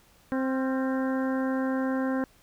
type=harmonic tone with a mistuned harmonic; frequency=262.8 Hz; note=C4; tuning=8 cents sharp; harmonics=1 / 2 / 3 / 4 / 5 / 6 / 7; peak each=-26 / -32 / -39 / -39 / -43 / -39 / -45 dBFS; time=0.32-2.24 s; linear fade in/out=0 ms; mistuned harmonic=5; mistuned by=+59 cents; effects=pink hiss -60 dBFS RMS until 2.42 s